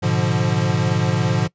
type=chord; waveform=square; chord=G# diminished seventh; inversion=none; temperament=equal with one note detuned; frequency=105.7 / 123.47 / 146.83 / 174.61 Hz; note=G#2 / B2 / D3 / F3; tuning=+31 / 0 / 0 / 0 cents; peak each=-23 dBFS; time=0.02-1.48 s; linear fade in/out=20 ms; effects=noise-tail reverb RT60 0.1 s tail -22 dB re dry + resampled to 16000 Hz